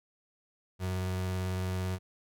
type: tone with vibrato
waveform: 35% pulse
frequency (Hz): 92.5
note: F#2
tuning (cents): 0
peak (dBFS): -29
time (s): 0.79-1.99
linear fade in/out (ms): 50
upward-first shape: square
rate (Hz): 18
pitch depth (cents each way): 11
effects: none